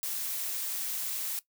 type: noise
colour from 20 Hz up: blue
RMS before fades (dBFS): -34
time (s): 0.03-1.39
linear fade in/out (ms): 0
effects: noise-tail reverb RT60 0.1 s tail -17 dB re dry